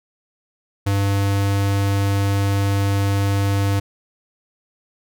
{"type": "tone", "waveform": "square", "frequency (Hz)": 99.4, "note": "G2", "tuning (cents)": 25, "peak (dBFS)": -17, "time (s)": [0.86, 3.8], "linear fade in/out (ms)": 10, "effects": []}